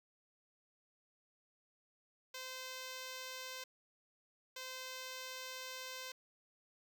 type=tone bursts at uneven times; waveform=5% pulse; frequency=516 Hz; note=C5; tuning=24 cents flat; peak=-33 dBFS; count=2; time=2.34-3.64 / 4.56-6.12 s; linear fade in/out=5 ms; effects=none